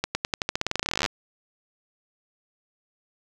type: accelerating click train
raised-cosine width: 0.2 ms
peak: -7 dBFS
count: 26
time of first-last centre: 0.04-1.061 s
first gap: 110 ms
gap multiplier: 0.9
effects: none